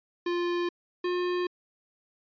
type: tone pair in turn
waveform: square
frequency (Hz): 349.2 / 357.2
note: F4 / F4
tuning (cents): 0 / +39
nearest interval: unison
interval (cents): 39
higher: second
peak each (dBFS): -27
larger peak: neither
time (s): 0.26-0.69 / 1.04-1.47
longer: neither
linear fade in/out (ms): 5
effects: resampled to 11025 Hz